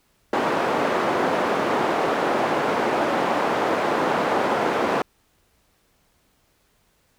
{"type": "band-pass noise", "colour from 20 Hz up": "white", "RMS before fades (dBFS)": -22, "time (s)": [0.33, 5.02], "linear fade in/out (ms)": 2, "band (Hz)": [270, 880], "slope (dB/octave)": 12, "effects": ["pink hiss -64 dBFS RMS until 7.18 s"]}